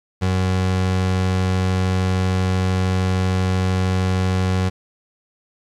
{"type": "tone", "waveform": "30% pulse", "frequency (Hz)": 93, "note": "F#2", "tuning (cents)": 9, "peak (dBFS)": -14, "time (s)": [0.21, 4.7], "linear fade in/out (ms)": 20, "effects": ["low-pass 7000 Hz 12 dB/octave", "9-bit"]}